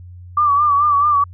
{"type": "tone with vibrato", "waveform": "sine", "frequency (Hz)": 1165, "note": "D6", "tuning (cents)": -14, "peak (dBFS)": -11, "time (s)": [0.37, 1.24], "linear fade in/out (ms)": 5, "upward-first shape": "sine", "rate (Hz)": 4.6, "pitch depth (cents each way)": 62, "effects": ["added 89 Hz sine -34 dBFS peak until 1.33 s"]}